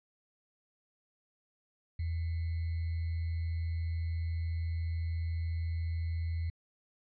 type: tone with sample-and-hold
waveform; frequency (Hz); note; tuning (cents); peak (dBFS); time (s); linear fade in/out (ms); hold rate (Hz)
sine; 83; E2; +12; -31; 1.99-6.5; 5; 2100
effects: resampled to 11025 Hz